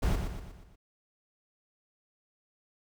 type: noise with echo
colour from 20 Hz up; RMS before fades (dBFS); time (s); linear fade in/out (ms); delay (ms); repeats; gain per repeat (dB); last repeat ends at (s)
brown; -27; 0.02-0.16; 10; 120; 5; -6; 0.76
effects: none